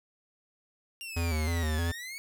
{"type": "exponential two-way sweep", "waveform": "sawtooth", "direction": "down then up", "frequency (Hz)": [2807, 1661.2, 2251], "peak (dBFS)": -35, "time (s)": [1.01, 2.18], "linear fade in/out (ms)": 0, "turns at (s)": 1.83}
{"type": "tone with vibrato", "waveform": "square", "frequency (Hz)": 81, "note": "E2", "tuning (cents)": -30, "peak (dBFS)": -28, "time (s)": [1.16, 1.92], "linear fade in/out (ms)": 10, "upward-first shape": "square", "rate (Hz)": 3.2, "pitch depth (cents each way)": 73}
{"effects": []}